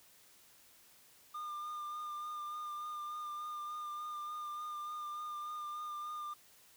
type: tone with vibrato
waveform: triangle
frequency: 1206 Hz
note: D6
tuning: 46 cents sharp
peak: -38 dBFS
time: 1.34-6.34 s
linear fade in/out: 10 ms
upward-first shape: sine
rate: 3.4 Hz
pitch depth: 20 cents each way
effects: white hiss -63 dBFS RMS until 6.76 s